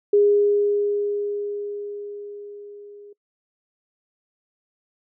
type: tone with level ramp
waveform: sine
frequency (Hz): 410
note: G#4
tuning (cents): -22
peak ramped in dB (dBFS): -12 to -41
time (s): 0.13-3.13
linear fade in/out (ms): 5
effects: noise-tail reverb RT60 0.1 s tail -23 dB re dry